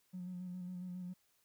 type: tone with vibrato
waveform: triangle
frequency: 180.7 Hz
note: F#3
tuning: 41 cents flat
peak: -38 dBFS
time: 0.13-1.14 s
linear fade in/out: 20 ms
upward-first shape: square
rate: 7.3 Hz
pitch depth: 24 cents each way
effects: tanh soft clip ceiling -39 dBFS + white hiss -75 dBFS RMS until 1.44 s